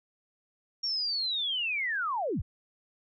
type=linear sweep; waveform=sine; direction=down; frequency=5588 to 30.43 Hz; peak=-28 dBFS; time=0.83-2.42 s; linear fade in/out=10 ms; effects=none